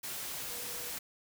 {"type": "tone in noise", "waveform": "sine", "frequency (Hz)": 483.6, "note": "B4", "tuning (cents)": -36, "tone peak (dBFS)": -51, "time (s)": [0.5, 0.91], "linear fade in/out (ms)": 10, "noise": "white", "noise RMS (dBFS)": -40, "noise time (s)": [0.03, 0.99], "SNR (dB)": -14, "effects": []}